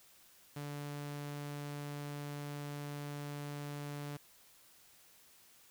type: tone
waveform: sawtooth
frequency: 145.1 Hz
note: D3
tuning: 21 cents flat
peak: -37 dBFS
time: 0.56-4.17 s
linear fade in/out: 5 ms
effects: white hiss -63 dBFS RMS until 5.7 s